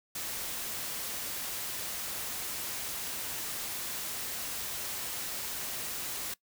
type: noise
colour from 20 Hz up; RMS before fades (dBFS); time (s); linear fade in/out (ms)
white; -37; 0.15-6.34; 5
effects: noise-tail reverb RT60 0.1 s tail -21 dB re dry